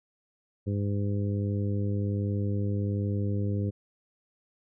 harmonic tone, 101.3 Hz, G#2, 43 cents flat, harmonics 1 / 2 / 3 / 4 / 5, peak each -27 / -33 / -37 / -39 / -41 dBFS, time 0.66-3.71 s, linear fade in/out 20 ms, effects none

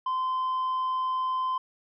triangle tone with tanh clipping, 1032 Hz, C6, 24 cents flat, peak -26 dBFS, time 0.06-1.58 s, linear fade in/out 5 ms, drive 7 dB, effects none

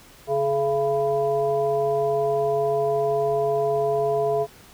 harmonic tone with a mistuned harmonic, 141.7 Hz, C#3, 38 cents sharp, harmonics 1 / 3 / 5 / 7, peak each -34 / -22 / -23 / -34 dBFS, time 0.27-4.47 s, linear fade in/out 50 ms, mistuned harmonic 5, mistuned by -72 cents, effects pink hiss -49 dBFS RMS until 4.73 s

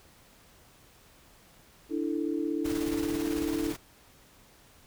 sine chord, D suspended second, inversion none, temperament just, 293.7 / 330.4 / 440.5 Hz, D4 / E4 / A4, 0 / +4 / +2 cents, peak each -31 / -31 / -36 dBFS, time 1.89-3.75 s, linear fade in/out 50 ms
pink noise with tremolo, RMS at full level -38 dBFS, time 2.64-3.77 s, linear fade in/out 20 ms, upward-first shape square, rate 18 Hz, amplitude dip 35%
effects pink hiss -58 dBFS RMS until 4.86 s

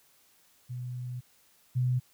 sine tone pair in turn, 124.4 / 125.77 Hz, B2 / B2, +13 / +32 cents, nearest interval unison, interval 19 cents, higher second, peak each -34 / -24 dBFS, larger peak second, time 0.69-1.21 / 1.75-2 s, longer first, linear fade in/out 20 ms, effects white hiss -64 dBFS RMS until 2.13 s

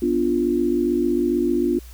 sine chord, B diminished, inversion none, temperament equal, 246.9 / 293.7 / 349.2 Hz, B3 / D4 / F4, 0 / 0 / 0 cents, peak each -23 / -23 / -20 dBFS, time 0.02-1.79 s, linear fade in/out 5 ms, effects added 60 Hz sine -38 dBFS peak until 1.93 s + white hiss -49 dBFS RMS until 1.93 s

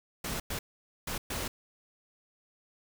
pink noise bursts at uneven times, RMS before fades -35 dBFS, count 4, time 0.24-0.4 / 0.5-0.59 / 1.07-1.18 / 1.3-1.48 s, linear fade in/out 5 ms, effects none

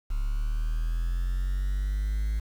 triangle linear sweep, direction up, 34.65 to 53.6 Hz, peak -22 dBFS, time 0.1-2.4 s, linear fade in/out 10 ms, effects tanh soft clip ceiling -19 dBFS + 8-bit

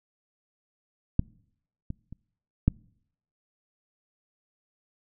clicks, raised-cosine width 5 ms, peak -8 / -21 / -29 / -7 dBFS, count 4, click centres 1.194 / 1.904 / 2.126 / 2.68 s, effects noise-tail reverb RT60 0.7 s tail -26 dB re dry

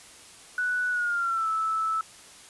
sine tone with pitch glide, 1480 to 1310.9 Hz, F#6 to E6, 0 to -10 cents, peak -24 dBFS, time 0.58-2.01 s, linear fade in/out 2 ms, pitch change -210 cents, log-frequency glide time 0.9-1.48 s, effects white hiss -49 dBFS RMS until 2.49 s + resampled to 24000 Hz

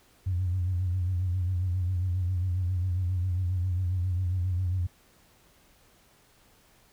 sine tone with vibrato, 90.7 Hz, F#2, 34 cents flat, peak -24 dBFS, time 0.26-4.87 s, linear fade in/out 10 ms, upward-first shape sine, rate 7.4 Hz, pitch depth 69 cents each way, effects tanh soft clip ceiling -20 dBFS + pink hiss -61 dBFS RMS until 6.92 s

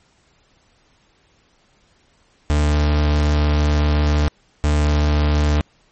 40% pulse tone pair in turn, 74.4 / 74.4 Hz, D2 / D2, +23 / +23 cents, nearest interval unison, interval 0 cents, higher neither, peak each -13 dBFS, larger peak neither, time 2.5-4.28 / 4.64-5.61 s, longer first, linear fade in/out 0 ms, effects pink hiss -58 dBFS RMS until 5.91 s + MP3 32 kbps

